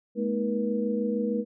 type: tone cluster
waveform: sine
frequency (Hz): 213.2 / 239.7 / 314.1 / 480.4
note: G#3 / A#3 / D#4 / B4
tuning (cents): +46 / +48 / +16 / -48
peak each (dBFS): -28 / -32 / -35 / -29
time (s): 0.15-1.45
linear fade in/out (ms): 50
effects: none